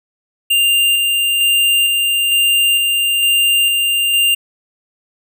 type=tone with tremolo; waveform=square; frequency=2794 Hz; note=F7; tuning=in tune; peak=-11 dBFS; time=0.5-4.35 s; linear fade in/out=10 ms; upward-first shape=square; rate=1.1 Hz; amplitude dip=25%; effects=none